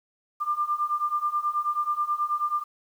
sine beating tone pair, 1190 / 1199.3 Hz, D6 / D6, +22 / +36 cents, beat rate 9.3 Hz, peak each -28 / -26 dBFS, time 0.4-2.64 s, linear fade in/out 20 ms, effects 9-bit

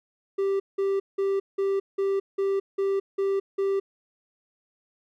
triangle tone bursts, 392 Hz, G4, in tune, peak -20 dBFS, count 9, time 0.38-3.8 s, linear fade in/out 10 ms, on 220 ms, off 180 ms, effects none

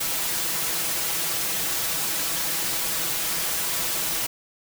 white noise with comb filter, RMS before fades -26 dBFS, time 0-4.27 s, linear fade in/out 10 ms, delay 6.1 ms, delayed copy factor +0.65, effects none

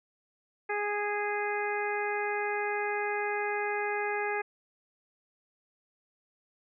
harmonic tone, 413.6 Hz, G#4, 7 cents flat, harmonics 1 / 2 / 3 / 4 / 5 / 6, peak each -33 / -34 / -41 / -36 / -37 / -41 dBFS, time 0.69-4.42 s, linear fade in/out 10 ms, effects none

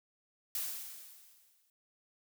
blue noise with exponential decay, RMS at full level -35 dBFS, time 0.55-1.7 s, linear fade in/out 1 ms, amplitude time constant 250 ms, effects none

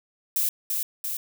violet noise with echo, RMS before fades -24 dBFS, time 0.36-0.49 s, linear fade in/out 2 ms, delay 340 ms, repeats 2, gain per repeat -3 dB, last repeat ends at 1.17 s, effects none

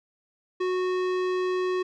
sine tone with tanh clipping, 367.5 Hz, F#4, 12 cents flat, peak -26 dBFS, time 0.6-1.83 s, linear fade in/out 10 ms, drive 18 dB, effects none

